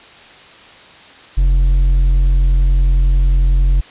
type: tone with hard clipping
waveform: sine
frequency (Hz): 44.46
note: F1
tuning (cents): +32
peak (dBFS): -10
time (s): 1.37-3.81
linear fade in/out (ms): 10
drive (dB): 4
effects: white hiss -40 dBFS RMS until 3.9 s + resampled to 8000 Hz